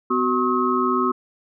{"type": "tone cluster", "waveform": "sine", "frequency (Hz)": [251.9, 373.5, 1083, 1277], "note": ["B3", "F#4", "C#6", "D#6"], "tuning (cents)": [34, 16, -41, 45], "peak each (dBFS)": -23, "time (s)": [0.1, 1.12], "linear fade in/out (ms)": 10, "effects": []}